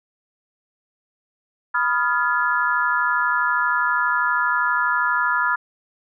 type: chord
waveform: sine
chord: F half-diminished seventh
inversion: second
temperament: equal with one note detuned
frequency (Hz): 987.8 / 1244.5 / 1396.9 / 1702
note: Cb6 / Eb6 / F6 / Ab6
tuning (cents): 0 / 0 / 0 / +42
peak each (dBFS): -23 / -25 / -21 / -24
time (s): 1.74-5.56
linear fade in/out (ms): 10
effects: none